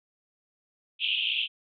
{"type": "band-pass noise", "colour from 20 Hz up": "pink", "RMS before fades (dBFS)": -28, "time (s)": [0.99, 1.48], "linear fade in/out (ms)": 50, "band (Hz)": [2600, 3400], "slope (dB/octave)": 96, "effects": []}